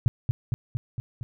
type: tone with echo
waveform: sine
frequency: 120 Hz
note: B2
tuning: 49 cents flat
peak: -15 dBFS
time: 0.06-0.08 s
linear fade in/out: 0 ms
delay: 230 ms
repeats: 5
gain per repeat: -3 dB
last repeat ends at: 1.23 s
effects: none